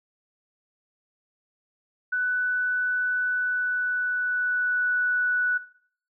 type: tone with pitch glide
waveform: sine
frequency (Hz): 1491 to 1479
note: F#6 to F#6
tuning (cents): +13 to -1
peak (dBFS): -22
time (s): 2.12-5.58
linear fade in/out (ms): 10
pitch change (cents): -14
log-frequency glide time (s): 3.2-4.87
effects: noise-tail reverb RT60 0.6 s tail -17 dB re dry